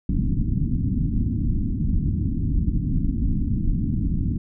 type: low-pass noise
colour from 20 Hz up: pink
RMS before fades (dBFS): -22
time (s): 0.09-4.38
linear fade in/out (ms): 5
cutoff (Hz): 280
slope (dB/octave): 48
effects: none